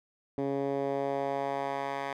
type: tone with band-pass filter sweep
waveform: 10% pulse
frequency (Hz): 138.59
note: C#3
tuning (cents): 0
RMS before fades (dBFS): -32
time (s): 0.38-2.13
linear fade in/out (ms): 2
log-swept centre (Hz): 330 to 1300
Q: 1.3
effects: none